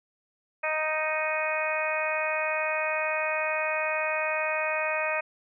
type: harmonic tone with a mistuned harmonic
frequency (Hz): 311.1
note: D#4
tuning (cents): 0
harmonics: 2 / 3 / 4 / 5 / 6 / 7 / 8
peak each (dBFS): -30 / -35 / -35 / -36 / -35 / -36 / -31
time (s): 0.63-5.21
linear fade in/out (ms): 10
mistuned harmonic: 7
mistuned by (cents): +15
effects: none